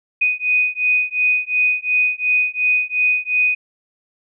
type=beating tone pair; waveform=sine; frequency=2489 / 2491.8 Hz; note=D#7 / D#7; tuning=0 / +2 cents; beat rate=2.8 Hz; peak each=-18 dBFS; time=0.21-3.55 s; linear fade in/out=10 ms; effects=none